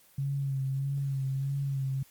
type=tone with vibrato; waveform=sine; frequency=136.8 Hz; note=C#3; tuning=23 cents flat; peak=-28 dBFS; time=0.18-2.03 s; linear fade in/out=5 ms; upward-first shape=sine; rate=1.6 Hz; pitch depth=38 cents each way; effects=white hiss -60 dBFS RMS until 2.1 s + Opus 24 kbps